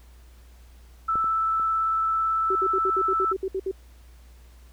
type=tone with vibrato; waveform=sine; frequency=1318.5 Hz; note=E6; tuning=in tune; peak=-21 dBFS; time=1.08-3.33 s; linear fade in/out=10 ms; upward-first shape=sine; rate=18 Hz; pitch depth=8 cents each way
type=clicks; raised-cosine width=2 ms; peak=-23 / -29 / -32 dBFS; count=3; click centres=1.156 / 1.243 / 1.598 s
type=tone bursts; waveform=sine; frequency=381.9 Hz; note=G4; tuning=45 cents flat; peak=-24 dBFS; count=11; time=2.5-3.714 s; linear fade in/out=5 ms; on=54 ms; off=62 ms
effects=added 60 Hz sine -47 dBFS peak until 4.72 s + pink hiss -59 dBFS RMS until 4.72 s